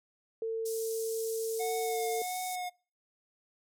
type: tone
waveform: sine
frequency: 450 Hz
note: A4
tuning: 39 cents sharp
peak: -31 dBFS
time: 0.42-2.22 s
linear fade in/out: 2 ms
type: band-pass noise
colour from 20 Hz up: pink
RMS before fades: -43 dBFS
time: 0.65-2.56 s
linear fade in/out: 10 ms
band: 5900 to 14000 Hz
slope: 24 dB/octave
type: tone with vibrato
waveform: square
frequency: 727 Hz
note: F#5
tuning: 31 cents flat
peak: -35 dBFS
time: 1.59-2.7 s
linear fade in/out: 20 ms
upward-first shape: sine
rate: 1.5 Hz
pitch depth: 23 cents each way
effects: noise-tail reverb RT60 0.4 s tail -26 dB re dry